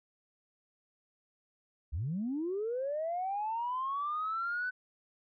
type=linear sweep; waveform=sine; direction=up; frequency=61.74 to 1514 Hz; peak=-31 dBFS; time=1.92-4.71 s; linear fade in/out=20 ms; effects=tanh soft clip ceiling -27 dBFS